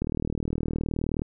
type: click train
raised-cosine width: 3 ms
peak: -15 dBFS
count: 48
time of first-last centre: 0.02-1.219 s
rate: 39.2 Hz
effects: none